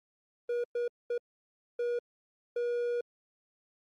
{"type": "tone bursts at uneven times", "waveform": "triangle", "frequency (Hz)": 480, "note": "B4", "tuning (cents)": -49, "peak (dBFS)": -27, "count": 5, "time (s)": [[0.49, 0.64], [0.75, 0.88], [1.1, 1.18], [1.79, 1.99], [2.56, 3.01]], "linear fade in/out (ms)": 5, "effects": ["Opus 32 kbps"]}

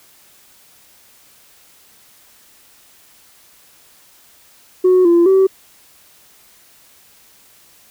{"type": "tone with pitch steps", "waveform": "sine", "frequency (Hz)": [367.6, 342.6, 382.8], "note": ["F#4", "F4", "G4"], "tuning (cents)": [-11, -33, -41], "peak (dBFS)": -6, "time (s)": [4.84, 5.47], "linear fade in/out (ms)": 10, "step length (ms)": 210, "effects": ["tanh soft clip ceiling -6 dBFS", "white hiss -49 dBFS RMS until 7.9 s"]}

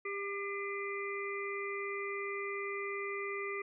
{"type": "harmonic tone with a mistuned harmonic", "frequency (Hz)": 398.8, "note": "G4", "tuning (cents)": 30, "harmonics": [1, 3, 5, 6], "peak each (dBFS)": [-39, -43, -41, -45], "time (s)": [0.05, 3.62], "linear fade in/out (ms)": 5, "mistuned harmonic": 5, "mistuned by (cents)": 31, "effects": []}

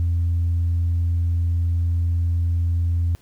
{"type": "tone", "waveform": "sine", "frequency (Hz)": 85.2, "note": "F2", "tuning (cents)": -42, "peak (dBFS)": -16, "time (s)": [0, 3.15], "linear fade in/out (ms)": 0, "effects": ["tanh soft clip ceiling -15 dBFS", "pink hiss -57 dBFS RMS until 3.21 s"]}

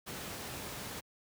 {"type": "noise", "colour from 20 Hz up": "pink", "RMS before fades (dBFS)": -42, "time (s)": [0.06, 1.01], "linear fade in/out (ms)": 20, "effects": ["high-pass 80 Hz 12 dB/octave"]}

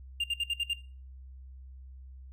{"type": "tone bursts", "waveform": "triangle", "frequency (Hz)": 2800, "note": "F7", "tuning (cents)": 4, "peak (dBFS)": -25, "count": 6, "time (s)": [0.2, 0.735], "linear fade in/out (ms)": 5, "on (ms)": 40, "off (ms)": 59, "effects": ["noise-tail reverb RT60 0.4 s tail -19 dB re dry", "added 65 Hz sine -45 dBFS peak until 2.32 s"]}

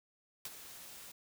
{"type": "noise with ADSR envelope", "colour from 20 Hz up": "white", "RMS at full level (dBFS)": -41, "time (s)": [0.45, 1.12], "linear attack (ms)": 4, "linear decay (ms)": 34, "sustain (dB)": -10, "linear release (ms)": 8, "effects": []}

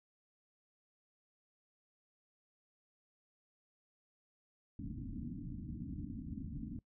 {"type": "low-pass noise", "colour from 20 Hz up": "white", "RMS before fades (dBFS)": -44, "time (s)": [4.79, 6.79], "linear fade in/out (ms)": 2, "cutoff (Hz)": 300, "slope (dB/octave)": 96, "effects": ["noise-tail reverb RT60 0.1 s tail -22 dB re dry"]}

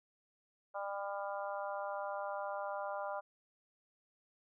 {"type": "harmonic tone", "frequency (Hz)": 199.7, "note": "G3", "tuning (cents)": 32, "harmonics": [3, 4, 5, 6, 7], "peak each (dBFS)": [-41, -43, -45, -47, -48], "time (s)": [0.74, 3.21], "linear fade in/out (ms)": 20, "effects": []}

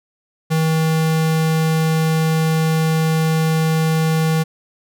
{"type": "tone", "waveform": "square", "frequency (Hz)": 159.7, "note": "D#3", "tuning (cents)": 45, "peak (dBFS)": -15, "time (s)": [0.5, 4.44], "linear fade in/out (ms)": 20, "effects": []}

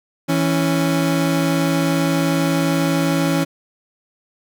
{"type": "tone pair together", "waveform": "30% pulse", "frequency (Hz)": [164.82, 277.2], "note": ["E3", "C#4"], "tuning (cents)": [0, 0], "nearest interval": "major sixth", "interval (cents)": 900, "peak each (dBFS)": -16, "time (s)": [0.28, 3.45], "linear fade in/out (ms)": 20, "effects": []}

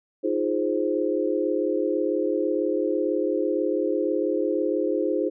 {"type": "chord", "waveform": "sine", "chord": "F minor seventh", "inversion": "third", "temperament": "equal", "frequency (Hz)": [311.1, 349.2, 415.3, 523.3], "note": ["Eb4", "F4", "Ab4", "C5"], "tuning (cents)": [0, 0, 0, 0], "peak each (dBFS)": -27, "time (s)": [0.23, 5.3], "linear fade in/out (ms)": 20, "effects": []}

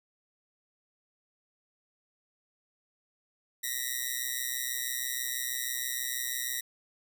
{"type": "ring-modulated tone", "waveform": "5% pulse", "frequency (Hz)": 1912, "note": "A#6", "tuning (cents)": 43, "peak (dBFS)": -18, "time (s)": [3.63, 6.61], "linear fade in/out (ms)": 10, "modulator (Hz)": 63.1, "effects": []}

